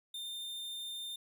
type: tone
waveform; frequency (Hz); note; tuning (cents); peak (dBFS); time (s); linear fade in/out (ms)
45% pulse; 3613; A7; +45; -40; 0.14-1.16; 5
effects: none